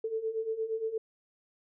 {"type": "beating tone pair", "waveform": "sine", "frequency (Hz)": [438.6, 447.2], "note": ["A4", "A4"], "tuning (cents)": [-6, 28], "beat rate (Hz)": 8.6, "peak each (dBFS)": [-36, -32], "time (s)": [0.04, 0.98], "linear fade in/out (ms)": 5, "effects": []}